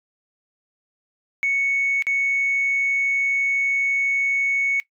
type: tone with dropouts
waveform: sine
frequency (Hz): 2217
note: C#7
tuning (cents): 0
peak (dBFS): -17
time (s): 1.43-4.8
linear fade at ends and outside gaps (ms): 0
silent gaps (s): 2.023-2.068
effects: noise-tail reverb RT60 0.1 s tail -20 dB re dry + tanh soft clip ceiling -14 dBFS